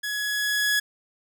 sawtooth tone with level ramp, 1683 Hz, G#6, 23 cents sharp, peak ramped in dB -24 to -16 dBFS, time 0.03-0.8 s, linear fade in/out 10 ms, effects none

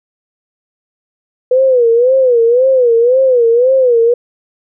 sine tone with vibrato, 493.9 Hz, B4, in tune, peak -6 dBFS, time 1.51-4.14 s, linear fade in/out 5 ms, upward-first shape sine, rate 1.9 Hz, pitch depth 130 cents each way, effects none

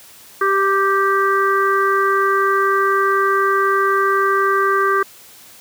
harmonic tone with a mistuned harmonic, 392 Hz, G4, in tune, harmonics 1 / 3 / 4 / 5, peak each -18 / -16 / -20 / -28 dBFS, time 0.41-5.03 s, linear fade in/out 5 ms, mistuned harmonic 5, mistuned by -21 cents, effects white hiss -43 dBFS RMS until 5.6 s + high-pass 60 Hz 12 dB/octave

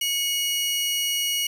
sawtooth tone pair together, 2217 / 2900 Hz, C#7 / F#7, 0 / -35 cents, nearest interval perfect fourth, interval 465 cents, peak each -28 / -20 dBFS, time 0.01-1.47 s, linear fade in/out 5 ms, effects none

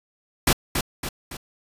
pink noise with echo, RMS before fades -17 dBFS, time 0.47-0.53 s, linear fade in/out 5 ms, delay 280 ms, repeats 3, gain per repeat -6 dB, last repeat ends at 1.37 s, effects resampled to 32000 Hz

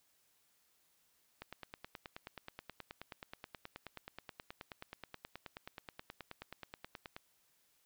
click train, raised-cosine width 0.3 ms, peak -29 dBFS, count 55, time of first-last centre 1.42-7.165 s, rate 9.4 Hz, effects white hiss -74 dBFS RMS until 7.85 s

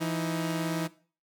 sawtooth tone pair together, 167.2 / 315.6 Hz, E3 / D#4, +25 / +25 cents, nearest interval major seventh, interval 1100 cents, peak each -27 / -28 dBFS, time 0-0.88 s, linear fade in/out 20 ms, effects noise-tail reverb RT60 0.4 s tail -18 dB re dry

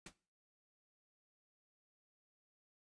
pink noise with exponential decay, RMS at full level -44 dBFS, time 0.06-0.14 s, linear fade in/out 5 ms, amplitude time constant 17 ms, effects noise-tail reverb RT60 0.4 s tail -19 dB re dry + resampled to 22050 Hz

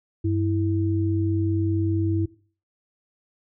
sine tone pair together, 97.34 / 327.4 Hz, G2 / E4, -12 / -12 cents, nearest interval octave + major sixth, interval 2100 cents, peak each -22 / -24 dBFS, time 0.24-2.26 s, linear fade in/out 10 ms, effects noise-tail reverb RT60 0.4 s tail -18 dB re dry

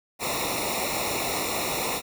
pink noise with comb filter, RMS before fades -28 dBFS, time 0.19-2.02 s, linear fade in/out 50 ms, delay 0.63 ms, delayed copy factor -1, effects none

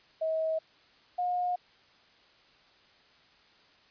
sine tone pair in turn, 639 / 717.3 Hz, D#5 / F5, +46 / +46 cents, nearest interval major second, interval 200 cents, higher second, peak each -27 dBFS, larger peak neither, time 0.21-0.59 / 1.18-1.56 s, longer neither, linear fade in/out 10 ms, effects white hiss -61 dBFS RMS until 3.9 s + resampled to 11025 Hz

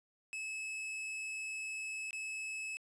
45% pulse tone with dropouts, 2593 Hz, E7, 29 cents flat, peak -39 dBFS, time 0.33-2.77 s, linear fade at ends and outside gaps 0 ms, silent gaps 2.108-2.13 s, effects resampled to 24000 Hz

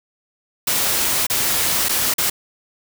white noise with dropouts, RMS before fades -19 dBFS, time 0.67-2.3 s, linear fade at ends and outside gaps 5 ms, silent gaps 1.268-1.299 / 1.886-1.892 / 2.139-2.182 s, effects none

